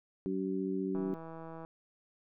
harmonic tone, 95 Hz, F#2, 46 cents sharp, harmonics 2 / 3 / 4, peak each -36 / -36 / -36 dBFS, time 0.26-1.14 s, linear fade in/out 0 ms
click train, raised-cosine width 1 ms, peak -33 dBFS, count 115, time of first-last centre 0.95-1.649 s, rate 163 Hz
effects none

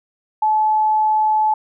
sine tone, 862 Hz, A5, 36 cents flat, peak -13 dBFS, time 0.42-1.54 s, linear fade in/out 5 ms, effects none

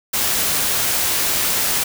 white noise, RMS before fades -19 dBFS, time 0.13-1.84 s, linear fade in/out 10 ms, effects none

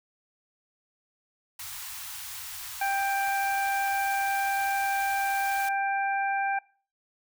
white band-stop noise, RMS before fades -39 dBFS, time 1.59-5.69 s, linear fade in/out 5 ms, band 120 to 780 Hz, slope 48 dB/octave
harmonic tone, 789 Hz, G5, 11 cents sharp, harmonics 1 / 2 / 3, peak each -26 / -31 / -35 dBFS, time 2.81-6.59 s, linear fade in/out 5 ms
effects noise-tail reverb RT60 0.4 s tail -22 dB re dry

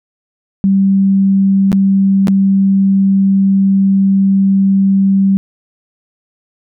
sine tone with dropouts, 194.7 Hz, G3, 12 cents flat, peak -7 dBFS, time 0.64-5.37 s, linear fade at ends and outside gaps 0 ms, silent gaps 1.718-1.728 / 2.272-2.282 s, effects none

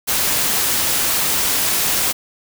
white noise, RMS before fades -18 dBFS, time 0.07-2.13 s, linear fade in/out 20 ms, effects none

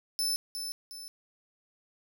sawtooth tone with echo, 5274 Hz, E8, in tune, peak -25 dBFS, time 0.19-0.36 s, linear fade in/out 0 ms, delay 360 ms, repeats 2, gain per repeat -7 dB, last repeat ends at 1.08 s, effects none

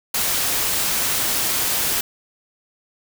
white noise, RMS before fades -21 dBFS, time 0.14-2.01 s, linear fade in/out 5 ms, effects none

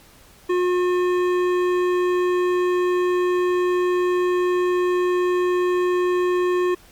sine tone with hard clipping, 359.5 Hz, F#4, 50 cents flat, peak -19 dBFS, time 0.49-6.75 s, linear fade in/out 10 ms, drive 13 dB, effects pink hiss -50 dBFS RMS until 6.91 s + MP3 96 kbps

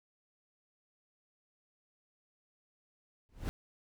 brown noise with exponential growth, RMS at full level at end -30 dBFS, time 3.29-3.49 s, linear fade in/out 0 ms, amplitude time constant 42 ms, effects none

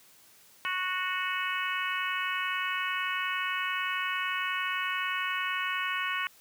harmonic tone, 368.8 Hz, F#4, 6 cents flat, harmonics 3 / 4 / 5 / 6 / 7 / 8, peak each -34 / -35 / -36 / -37 / -37 / -38 dBFS, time 0.65-6.27 s, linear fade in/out 0 ms, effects white hiss -58 dBFS RMS until 6.4 s + high-pass 80 Hz 12 dB/octave

